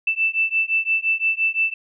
sine beating tone pair, 2650 / 2655.8 Hz, E7 / E7, +9 / +12 cents, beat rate 5.8 Hz, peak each -21 dBFS, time 0.07-1.74 s, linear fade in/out 5 ms, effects none

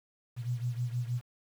sine beating tone pair, 120 / 126.4 Hz, B2 / B2, -49 / +41 cents, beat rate 6.4 Hz, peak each -32 / -36 dBFS, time 0.36-1.22 s, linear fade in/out 50 ms, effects 9-bit

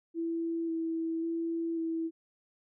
sine tone with vibrato, 329.6 Hz, E4, in tune, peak -30 dBFS, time 0.14-2.11 s, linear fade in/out 50 ms, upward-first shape square, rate 0.92 Hz, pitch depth 13 cents each way, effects none

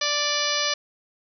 harmonic tone with a mistuned harmonic, 587 Hz, D5, 1 cent flat, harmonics 1 / 2 / 3 / 4 / 5 / 6 / 7 / 8 / 9 / 10, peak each -31 / -31 / -31 / -31 / -31 / -31 / -31 / -31 / -31 / -31 dBFS, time 0.01-0.74 s, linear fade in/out 5 ms, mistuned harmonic 9, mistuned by -58 cents, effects none

